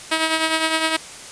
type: tone with tremolo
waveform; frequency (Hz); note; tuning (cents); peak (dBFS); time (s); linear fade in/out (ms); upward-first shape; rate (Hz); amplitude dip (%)
5% pulse; 320; D#4; +49; -4; 0.11-0.97; 10; triangle; 9.8; 60
effects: white hiss -37 dBFS RMS until 1.31 s + resampled to 22050 Hz